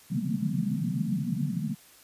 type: band-pass noise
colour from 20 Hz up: white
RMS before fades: -29 dBFS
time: 0.1-1.75 s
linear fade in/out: 20 ms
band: 130 to 240 Hz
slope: 96 dB/octave
effects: white hiss -55 dBFS RMS until 2.03 s + resampled to 32000 Hz